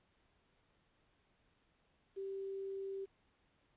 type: tone with quantisation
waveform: sine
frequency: 389.4 Hz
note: G4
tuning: 12 cents flat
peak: -40 dBFS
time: 2.16-3.06 s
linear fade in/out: 20 ms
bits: 11
effects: pink hiss -75 dBFS RMS until 3.76 s + resampled to 8000 Hz